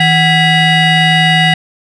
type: tone with frequency modulation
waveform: sine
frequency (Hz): 1069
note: C6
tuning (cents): +37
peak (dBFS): -4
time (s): 0-1.54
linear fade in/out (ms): 5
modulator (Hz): 907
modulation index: 2.4
effects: tanh soft clip ceiling -5 dBFS